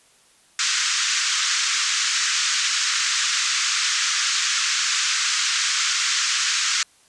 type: band-pass noise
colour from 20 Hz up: white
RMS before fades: -22 dBFS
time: 0.59-6.83 s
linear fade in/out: 2 ms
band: 1200 to 7300 Hz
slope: 48 dB/octave
effects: white hiss -56 dBFS RMS until 7.08 s + resampled to 24000 Hz